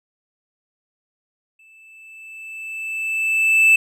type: tone with exponential growth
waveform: triangle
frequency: 2637 Hz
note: E7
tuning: in tune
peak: -7 dBFS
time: 1.59-3.76 s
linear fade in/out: 5 ms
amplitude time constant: 470 ms
effects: none